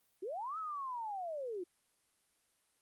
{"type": "linear two-way sweep", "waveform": "sine", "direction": "up then down", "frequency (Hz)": [336.5, 1318.5, 336.5], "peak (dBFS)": -38, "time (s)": [0.22, 1.64], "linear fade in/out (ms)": 10, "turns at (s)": 0.58, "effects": ["white hiss -75 dBFS RMS until 2.81 s", "Opus 32 kbps"]}